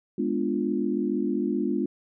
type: chord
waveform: sine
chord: G# diminished seventh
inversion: none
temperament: equal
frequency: 207.7 / 246.9 / 293.7 / 349.2 Hz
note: G#3 / B3 / D4 / F4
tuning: 0 / 0 / 0 / 0 cents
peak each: -29 dBFS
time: 0.18-1.86 s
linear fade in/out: 5 ms
effects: none